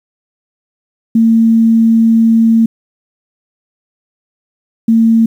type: tone pair in turn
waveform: sine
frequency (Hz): 226.5 / 226.5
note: A#3 / A#3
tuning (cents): -50 / -50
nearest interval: unison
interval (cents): 0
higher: neither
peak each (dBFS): -5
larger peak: neither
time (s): 1.15-2.66 / 4.88-5.26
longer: first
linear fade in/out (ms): 5
effects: 7-bit